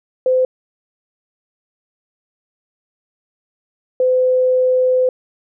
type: tone pair in turn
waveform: sine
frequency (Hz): 513 / 509.5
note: C5 / C5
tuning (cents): -34 / -46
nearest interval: unison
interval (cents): 12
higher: first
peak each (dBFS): -11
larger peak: neither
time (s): 0.26-0.45 / 4-5.09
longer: second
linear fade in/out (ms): 2
effects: none